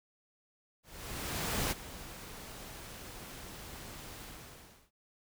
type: noise with ADSR envelope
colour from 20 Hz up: pink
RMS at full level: -32 dBFS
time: 0.83-4.91 s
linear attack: 880 ms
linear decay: 27 ms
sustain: -15 dB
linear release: 690 ms
effects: none